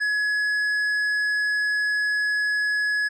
triangle tone with tanh clipping, 1689 Hz, G#6, 29 cents sharp, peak -22 dBFS, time 0-3.09 s, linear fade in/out 20 ms, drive 11 dB, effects none

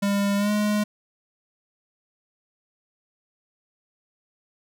square tone with pitch glide, 200.8 to 209.3 Hz, G3 to G#3, +42 to +14 cents, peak -21 dBFS, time 0.02-0.84 s, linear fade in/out 10 ms, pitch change +72 cents, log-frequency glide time 0.37-0.51 s, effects none

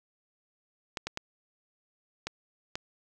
clicks, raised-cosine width 0.2 ms, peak -16 dBFS, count 5, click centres 0.972 / 1.07 / 1.174 / 2.27 / 2.755 s, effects none

